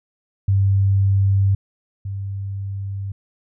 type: tone pair in turn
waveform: sine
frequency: 98 / 98.43 Hz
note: G2 / G2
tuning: 0 / +8 cents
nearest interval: unison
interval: 8 cents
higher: second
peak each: -13 / -24 dBFS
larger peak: first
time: 0.48-1.55 / 2.05-3.12 s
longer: neither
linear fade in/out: 5 ms
effects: none